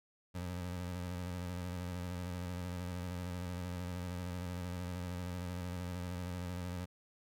25% pulse tone with vibrato, 89.2 Hz, F2, 37 cents sharp, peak -35 dBFS, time 0.34-6.86 s, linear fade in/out 20 ms, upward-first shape square, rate 13 Hz, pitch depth 35 cents each way, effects none

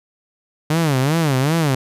sawtooth tone with vibrato, 146.83 Hz, D3, in tune, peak -11 dBFS, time 0.7-1.75 s, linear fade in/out 5 ms, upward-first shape sine, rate 2.6 Hz, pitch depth 230 cents each way, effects resampled to 32000 Hz

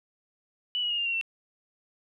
sine tone with pitch steps, 2960 / 2906 / 2853 / 2800 / 2749 / 2699 Hz, F#7 / F#7 / F7 / F7 / F7 / E7, 0 / -32 / +36 / +4 / -28 / +40 cents, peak -26 dBFS, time 0.75-1.212 s, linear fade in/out 0 ms, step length 77 ms, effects none

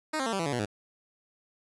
10% pulse tone with pitch steps, 310.5 / 265.7 / 227.3 / 194.48 / 166.39 / 142.36 / 121.81 / 104.22 Hz, D#4 / C4 / A#3 / G3 / E3 / C#3 / B2 / G#2, -3 / +27 / -43 / -13 / +16 / +46 / -23 / +7 cents, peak -20 dBFS, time 0.13-0.658 s, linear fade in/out 10 ms, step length 66 ms, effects resampled to 24000 Hz

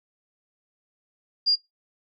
sine tone, 4816 Hz, D8, 43 cents sharp, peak -17 dBFS, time 1.46-1.56 s, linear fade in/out 20 ms, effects noise-tail reverb RT60 0.2 s tail -25 dB re dry

